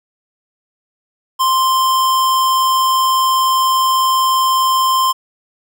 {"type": "tone", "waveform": "square", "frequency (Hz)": 1046.5, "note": "C6", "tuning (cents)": 0, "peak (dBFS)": -12, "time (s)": [1.39, 5.13], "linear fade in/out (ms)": 20, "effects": []}